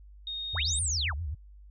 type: tone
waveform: sine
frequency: 3713 Hz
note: A#7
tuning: 8 cents flat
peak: -33 dBFS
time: 0.27-0.79 s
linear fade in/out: 2 ms
type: tone with vibrato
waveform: sine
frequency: 77.78 Hz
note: D#2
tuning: in tune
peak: -31 dBFS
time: 0.53-1.35 s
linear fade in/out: 10 ms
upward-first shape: sine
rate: 7.6 Hz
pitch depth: 210 cents each way
type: linear two-way sweep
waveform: sine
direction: up then down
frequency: 203.5 to 9397 to 493.8 Hz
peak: -28 dBFS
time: 0.54-1.14 s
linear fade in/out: 50 ms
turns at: 0.8 s
effects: added 50 Hz sine -48 dBFS peak until 1.7 s